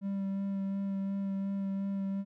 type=tone with vibrato; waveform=triangle; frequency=196 Hz; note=G3; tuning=in tune; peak=-29 dBFS; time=0.01-2.25 s; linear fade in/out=50 ms; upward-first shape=sine; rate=2.8 Hz; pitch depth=14 cents each way; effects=none